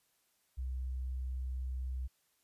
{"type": "tone", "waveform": "sine", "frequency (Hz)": 64, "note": "C2", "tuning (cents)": -38, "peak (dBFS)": -35, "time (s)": [0.57, 2.08], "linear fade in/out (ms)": 20, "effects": ["white hiss -75 dBFS RMS until 2.43 s", "resampled to 32000 Hz"]}